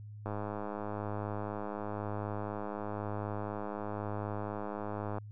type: click train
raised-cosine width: 1 ms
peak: -24 dBFS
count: 513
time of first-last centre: 0.26-5.183 s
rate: 104 Hz
effects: added 105 Hz sine -44 dBFS peak until 5.31 s